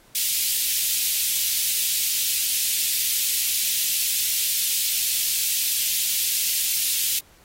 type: high-pass noise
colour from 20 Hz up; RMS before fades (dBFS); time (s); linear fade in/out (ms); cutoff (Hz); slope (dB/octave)
white; -23; 0.15-7.19; 2; 2600; 24
effects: pink hiss -55 dBFS RMS until 7.44 s + AAC 48 kbps